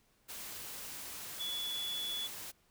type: tone in noise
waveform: sine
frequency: 3422 Hz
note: A7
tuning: 49 cents flat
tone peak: -36 dBFS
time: 1.39-2.28 s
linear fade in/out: 20 ms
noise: white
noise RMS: -45 dBFS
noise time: 0.28-2.52 s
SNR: +6 dB
effects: pink hiss -71 dBFS RMS until 2.7 s